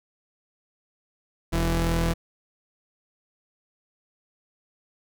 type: tone pair together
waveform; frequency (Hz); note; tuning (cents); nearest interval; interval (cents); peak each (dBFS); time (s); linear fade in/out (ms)
sawtooth; 41.61 / 166.8; E1 / E3; +17 / +21; 2 octaves; 2404; -20; 1.52-2.14; 20
effects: none